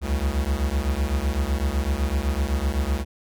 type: beating tone pair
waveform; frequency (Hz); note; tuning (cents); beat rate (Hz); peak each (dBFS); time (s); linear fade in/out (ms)
square; 65.41 / 73.31; C2 / D2; 0 / -3; 7.9; -25; 0.01-3.05; 50
effects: none